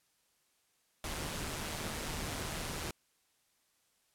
pink noise with amplitude modulation, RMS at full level -37 dBFS, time 1.04-2.91 s, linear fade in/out 2 ms, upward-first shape sine, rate 154 Hz, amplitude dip 45%, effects white hiss -74 dBFS RMS until 4.14 s + low-pass 12000 Hz 12 dB/octave

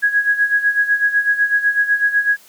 sine tone with tremolo, 1659 Hz, G#6, 2 cents flat, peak -10 dBFS, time 0.02-2.37 s, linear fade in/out 20 ms, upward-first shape sine, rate 8 Hz, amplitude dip 75%, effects white hiss -47 dBFS RMS until 2.48 s + high-pass 150 Hz 12 dB/octave

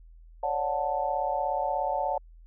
sine chord, D major seventh, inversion third, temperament just, 550.6 / 587.3 / 734.2 / 881 Hz, C#5 / D5 / F#5 / A5, -12 / 0 / -14 / +2 cents, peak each -33 / -33 / -30 / -30 dBFS, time 0.43-2.18 s, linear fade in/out 5 ms, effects added 41 Hz sine -48 dBFS peak until 2.46 s

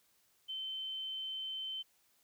sine tone, 3082 Hz, G7, 30 cents flat, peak -38 dBFS, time 0.48-1.83 s, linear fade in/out 20 ms, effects white hiss -72 dBFS RMS until 2.23 s

